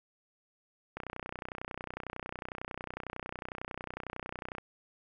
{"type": "click train", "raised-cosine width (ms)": 0.5, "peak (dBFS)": -23, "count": 113, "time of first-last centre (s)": [0.97, 4.583], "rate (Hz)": 31, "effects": []}